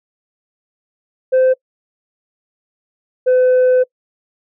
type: tone pair in turn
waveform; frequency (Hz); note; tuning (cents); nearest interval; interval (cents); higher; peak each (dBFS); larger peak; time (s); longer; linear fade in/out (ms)
sine; 517 / 507.2; C5 / B4; -21 / +46; unison; 33; first; -6; neither; 1.32-1.54 / 3.26-3.84; second; 20
effects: noise-tail reverb RT60 0.1 s tail -25 dB re dry + tanh soft clip ceiling -8 dBFS